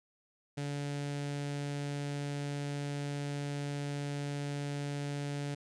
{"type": "tone with notch filter", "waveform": "sawtooth", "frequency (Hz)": 143.4, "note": "D3", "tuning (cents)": -41, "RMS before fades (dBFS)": -37, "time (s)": [0.57, 5.55], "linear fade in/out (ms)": 10, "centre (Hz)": 1100, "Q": 2, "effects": ["resampled to 22050 Hz", "12-bit"]}